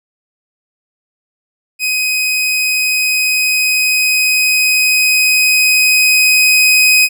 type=tone with level ramp; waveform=sawtooth; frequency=2513 Hz; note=D#7; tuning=17 cents sharp; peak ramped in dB=-10 to -3 dBFS; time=1.79-7.09 s; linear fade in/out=50 ms; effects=none